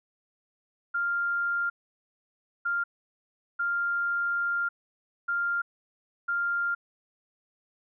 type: tone bursts at uneven times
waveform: sine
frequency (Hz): 1396.9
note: F6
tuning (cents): 0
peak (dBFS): -25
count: 5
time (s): 0.94-1.7 / 2.65-2.84 / 3.59-4.69 / 5.28-5.62 / 6.28-6.75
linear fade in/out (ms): 10
effects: none